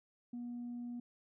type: tone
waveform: sine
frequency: 241.1 Hz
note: B3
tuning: 41 cents flat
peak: -39 dBFS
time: 0.33-1 s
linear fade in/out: 5 ms
effects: tanh soft clip ceiling -38 dBFS